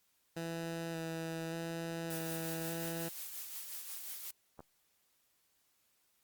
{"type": "tone with vibrato", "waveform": "15% pulse", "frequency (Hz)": 164.81, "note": "E3", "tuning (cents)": 0, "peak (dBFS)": -32, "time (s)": [0.36, 3.09], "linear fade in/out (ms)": 10, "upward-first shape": "square", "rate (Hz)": 0.86, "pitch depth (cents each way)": 13}
{"type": "noise with tremolo", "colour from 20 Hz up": "blue", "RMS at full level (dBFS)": -43, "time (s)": [2.1, 4.31], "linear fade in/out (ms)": 5, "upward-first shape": "sine", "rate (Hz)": 5.6, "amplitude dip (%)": 40}
{"type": "clicks", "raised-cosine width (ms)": 1, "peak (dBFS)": [-35, -38], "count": 2, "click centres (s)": [4.593, 4.605]}
{"effects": ["white hiss -75 dBFS RMS until 6.23 s", "Opus 48 kbps"]}